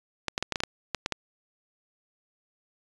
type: clicks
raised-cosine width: 0.2 ms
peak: -10 dBFS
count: 10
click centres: 0.283 / 0.379 / 0.426 / 0.523 / 0.558 / 0.604 / 0.636 / 0.947 / 1.061 / 1.123 s
effects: resampled to 22050 Hz